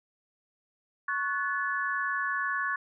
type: chord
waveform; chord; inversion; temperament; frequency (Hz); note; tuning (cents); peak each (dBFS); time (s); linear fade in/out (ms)
sine; F# minor; second; equal with one note detuned; 1108.7 / 1480 / 1721.8; C#6 / F#6 / A6; 0 / 0 / -38; -32 / -33 / -31; 1.08-2.76; 5
effects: none